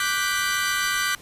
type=chord; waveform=sawtooth; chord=G major seventh; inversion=second; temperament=equal; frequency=1174.7 / 1480 / 1568 / 1975.5 Hz; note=D6 / F#6 / G6 / B6; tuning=0 / 0 / 0 / 0 cents; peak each=-24 dBFS; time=0-1.15 s; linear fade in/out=2 ms; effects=pink hiss -47 dBFS RMS until 1.21 s + resampled to 32000 Hz